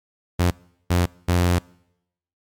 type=tone bursts at uneven times; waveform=sawtooth; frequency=88.2 Hz; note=F2; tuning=18 cents sharp; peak=-12 dBFS; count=3; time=0.39-0.51 / 0.9-1.06 / 1.28-1.59 s; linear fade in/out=10 ms; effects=noise-tail reverb RT60 0.8 s tail -25 dB re dry + MP3 96 kbps